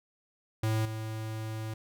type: tone with level steps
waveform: square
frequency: 110 Hz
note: A2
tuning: in tune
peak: -27 / -35 dBFS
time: 0.63-1.74 s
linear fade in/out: 5 ms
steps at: 0.85 s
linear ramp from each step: 5 ms
effects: none